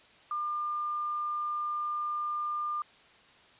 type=tone; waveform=sine; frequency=1200 Hz; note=D6; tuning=37 cents sharp; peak=-30 dBFS; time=0.31-2.82 s; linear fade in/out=2 ms; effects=white hiss -58 dBFS RMS until 3.59 s + resampled to 8000 Hz